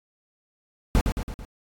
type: noise with echo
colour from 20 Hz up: brown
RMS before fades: -18 dBFS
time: 0.95-1.01 s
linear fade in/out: 0 ms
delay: 110 ms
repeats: 4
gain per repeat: -5 dB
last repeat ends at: 1.45 s
effects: AAC 64 kbps